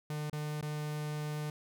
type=tone with dropouts; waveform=45% pulse; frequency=150.4 Hz; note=D3; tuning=42 cents sharp; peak=-35 dBFS; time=0.1-1.5 s; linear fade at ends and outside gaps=2 ms; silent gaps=0.298-0.329 / 0.612-0.626 s; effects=none